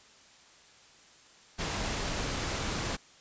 pink noise, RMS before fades -33 dBFS, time 1.58-2.97 s, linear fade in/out 20 ms, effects white hiss -57 dBFS RMS until 3.2 s + resampled to 16000 Hz

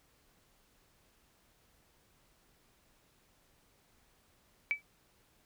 sine tone with exponential decay, 2302 Hz, D7, 35 cents flat, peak -24 dBFS, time 4.71-4.82 s, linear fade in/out 0 ms, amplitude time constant 22 ms, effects pink hiss -69 dBFS RMS until 5.45 s

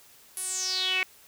sawtooth tone with band-pass filter sweep, 373.1 Hz, F#4, 14 cents sharp, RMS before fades -29 dBFS, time 0.37-1.03 s, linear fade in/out 0 ms, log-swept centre 11000 to 2300 Hz, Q 7, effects white hiss -55 dBFS RMS until 1.27 s

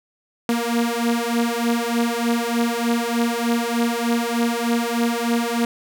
sawtooth beating tone pair, 233.1 / 236.4 Hz, A#3 / A#3, 0 / +24 cents, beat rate 3.3 Hz, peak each -18 dBFS, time 0.49-5.65 s, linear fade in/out 2 ms, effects 9-bit

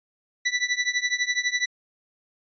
sawtooth tone with tremolo, 1972 Hz, B6, 3 cents flat, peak -15 dBFS, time 0.45-1.66 s, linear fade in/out 10 ms, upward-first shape triangle, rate 12 Hz, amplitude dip 95%, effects resampled to 16000 Hz

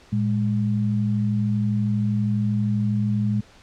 sine tone pair together, 113.67 / 206.2 Hz, A#2 / G#3, -43 / -12 cents, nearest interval minor seventh, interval 1031 cents, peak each -22 dBFS, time 0.12-3.41 s, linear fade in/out 10 ms, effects pink hiss -51 dBFS RMS until 3.62 s + low-pass 6000 Hz 12 dB/octave

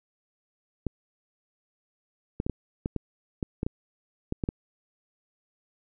clicks, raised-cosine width 3 ms, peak -15 dBFS, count 12, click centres 0.867 / 2.401 / 2.465 / 2.497 / 2.859 / 2.963 / 3.428 / 3.631 / 3.665 / 4.324 / 4.438 / 4.489 s, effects none

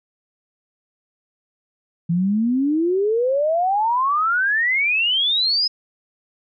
sine exponential sweep, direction up, 164.5 to 5140 Hz, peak -16 dBFS, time 2.09-5.68 s, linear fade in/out 10 ms, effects none

